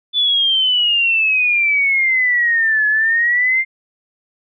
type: exponential two-way sweep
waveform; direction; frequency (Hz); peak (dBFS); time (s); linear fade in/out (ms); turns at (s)
sine; down then up; 3496 to 1700 to 2116; -12; 0.13-3.65; 50; 2.87
effects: none